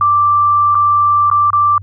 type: tone with dropouts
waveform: sine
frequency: 1174.7 Hz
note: D6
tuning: in tune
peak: -8 dBFS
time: 0.01-1.78 s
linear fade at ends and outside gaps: 2 ms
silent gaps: 0.747-0.752 / 1.301-1.313 / 1.504-1.531 s
effects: added 97 Hz sine -29 dBFS peak until 1.82 s